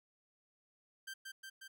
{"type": "tone with echo", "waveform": "sawtooth", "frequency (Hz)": 1568, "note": "G6", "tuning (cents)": 0, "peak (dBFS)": -40, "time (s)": [1.07, 1.14], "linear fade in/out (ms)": 10, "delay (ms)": 180, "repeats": 3, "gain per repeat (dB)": -2, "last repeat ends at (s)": 1.68, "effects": []}